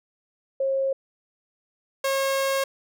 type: tone pair in turn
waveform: sine / sawtooth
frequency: 539 / 542.4 Hz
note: C#5 / C#5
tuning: -49 / -38 cents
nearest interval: unison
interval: 11 cents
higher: second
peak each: -21 / -18 dBFS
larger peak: second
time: 0.6-0.93 / 2.04-2.64 s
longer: second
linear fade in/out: 5 ms
effects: none